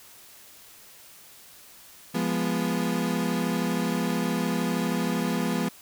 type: chord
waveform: 35% pulse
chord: F diminished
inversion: none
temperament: equal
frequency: 174.61 / 207.7 / 246.9 Hz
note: F3 / Ab3 / Cb4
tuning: 0 / 0 / 0 cents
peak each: -27 / -28 / -27 dBFS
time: 2.14-5.69 s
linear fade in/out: 10 ms
effects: white hiss -50 dBFS RMS until 5.81 s